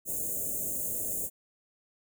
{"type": "band-stop noise", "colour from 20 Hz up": "white", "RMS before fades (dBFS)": -33, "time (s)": [0.05, 1.3], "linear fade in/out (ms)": 50, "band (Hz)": [670, 6600], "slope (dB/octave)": 96, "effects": []}